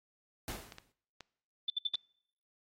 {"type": "noise with exponential decay", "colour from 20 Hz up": "pink", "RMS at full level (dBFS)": -39, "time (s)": [0.48, 0.92], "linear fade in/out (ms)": 1, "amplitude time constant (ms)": 94}
{"type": "clicks", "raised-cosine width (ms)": 0.2, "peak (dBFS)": -29, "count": 4, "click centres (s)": [0.722, 0.784, 1.207, 1.944]}
{"type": "tone bursts", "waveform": "sine", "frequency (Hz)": 3520, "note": "A7", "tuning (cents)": 0, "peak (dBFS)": -29, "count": 4, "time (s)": [1.68, 1.956], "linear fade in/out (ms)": 5, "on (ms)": 21, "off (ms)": 64}
{"effects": ["noise-tail reverb RT60 0.7 s tail -24 dB re dry", "AAC 48 kbps"]}